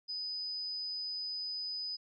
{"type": "tone", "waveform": "sine", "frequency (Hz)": 4994, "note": "D#8", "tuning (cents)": 6, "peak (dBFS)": -36, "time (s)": [0.08, 1.97], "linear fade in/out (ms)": 20, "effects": []}